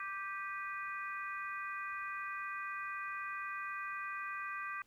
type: harmonic tone with a mistuned harmonic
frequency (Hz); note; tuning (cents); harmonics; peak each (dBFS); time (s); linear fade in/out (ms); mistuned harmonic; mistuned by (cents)
392; G4; 0; 3 / 4 / 5 / 6; -42 / -44 / -46 / -48; 0-4.82; 2; 6; +84
effects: pink hiss -72 dBFS RMS until 4.86 s